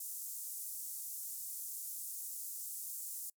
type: band-pass noise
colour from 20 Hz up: white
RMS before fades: -44 dBFS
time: 0-3.3 s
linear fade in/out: 5 ms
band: 7100 to 16000 Hz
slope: 24 dB/octave
effects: noise-tail reverb RT60 0.1 s tail -25 dB re dry